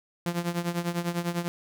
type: tone with tremolo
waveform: sawtooth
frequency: 172.7 Hz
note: F3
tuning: 19 cents flat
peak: -20 dBFS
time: 0.26-1.48 s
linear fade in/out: 0 ms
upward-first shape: triangle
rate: 10 Hz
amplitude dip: 85%
effects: none